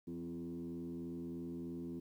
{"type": "tone with frequency modulation", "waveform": "sine", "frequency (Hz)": 255.6, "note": "C4", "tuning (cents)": -40, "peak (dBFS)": -40, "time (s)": [0.07, 2], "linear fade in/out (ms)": 10, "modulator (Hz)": 83.2, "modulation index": 1.2, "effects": ["tanh soft clip ceiling -37 dBFS", "12-bit"]}